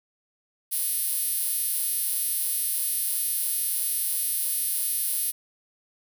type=tone with high-pass filter; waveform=5% pulse; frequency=360.6 Hz; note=F#4; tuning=45 cents flat; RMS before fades=-27 dBFS; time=0.71-5.32 s; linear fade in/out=20 ms; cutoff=11000 Hz; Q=1.3; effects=none